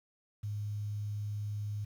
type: tone with quantisation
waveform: sine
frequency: 104.1 Hz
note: G#2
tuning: 5 cents sharp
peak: -34 dBFS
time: 0.43-1.85 s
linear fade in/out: 10 ms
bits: 10
effects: none